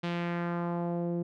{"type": "tone with low-pass filter sweep", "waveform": "sawtooth", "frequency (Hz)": 172.5, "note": "F3", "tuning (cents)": -21, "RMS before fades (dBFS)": -32, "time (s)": [0.03, 1.23], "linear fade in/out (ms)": 10, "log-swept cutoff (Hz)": [3500, 390], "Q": 1.6, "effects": []}